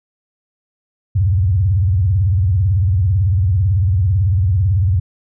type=tone with vibrato; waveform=sine; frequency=93.5 Hz; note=F#2; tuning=19 cents sharp; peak=-11 dBFS; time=1.15-5 s; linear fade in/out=10 ms; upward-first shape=sine; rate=18 Hz; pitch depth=260 cents each way; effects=none